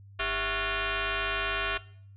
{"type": "tone with frequency modulation", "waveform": "sine", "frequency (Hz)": 659.3, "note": "E5", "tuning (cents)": 0, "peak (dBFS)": -27, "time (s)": [0.19, 1.78], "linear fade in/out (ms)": 10, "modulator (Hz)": 353, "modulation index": 7.2, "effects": ["noise-tail reverb RT60 0.6 s tail -20 dB re dry", "added 99 Hz sine -48 dBFS peak until 2.16 s"]}